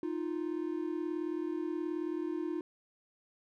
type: tone pair together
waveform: triangle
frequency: 311.1 / 349.8 Hz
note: D#4 / F4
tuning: 0 / +3 cents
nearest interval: major second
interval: 203 cents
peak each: -34 / -34 dBFS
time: 0.03-2.61 s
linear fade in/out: 2 ms
effects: none